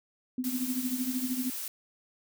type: tone with tremolo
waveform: sine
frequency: 253.6 Hz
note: B3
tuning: 46 cents sharp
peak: -26 dBFS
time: 0.38-1.5 s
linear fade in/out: 2 ms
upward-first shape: triangle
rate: 13 Hz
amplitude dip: 85%
type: noise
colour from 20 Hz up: blue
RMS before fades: -37 dBFS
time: 0.44-1.68 s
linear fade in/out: 2 ms
effects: none